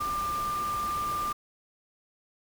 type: tone in noise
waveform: sine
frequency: 1193 Hz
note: D6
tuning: 27 cents sharp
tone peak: -28 dBFS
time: 0-1.33 s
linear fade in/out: 10 ms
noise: pink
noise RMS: -40 dBFS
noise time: 0-1.33 s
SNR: +9 dB
effects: none